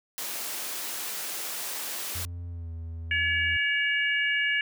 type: high-pass noise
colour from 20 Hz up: white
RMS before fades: -34 dBFS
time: 0.18-2.25 s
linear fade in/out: 0 ms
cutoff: 280 Hz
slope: 12 dB/octave
type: tone with pitch glide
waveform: triangle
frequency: 86.6 to 82.36 Hz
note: F2 to E2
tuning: -14 to -1 cents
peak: -32 dBFS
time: 2.15-3.57 s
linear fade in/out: 5 ms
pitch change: -87 cents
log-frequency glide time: 2.48-2.71 s
type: harmonic tone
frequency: 568 Hz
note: C#5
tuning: 42 cents sharp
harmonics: 3 / 4 / 5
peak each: -26 / -28 / -30 dBFS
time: 3.11-4.61 s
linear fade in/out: 2 ms
effects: none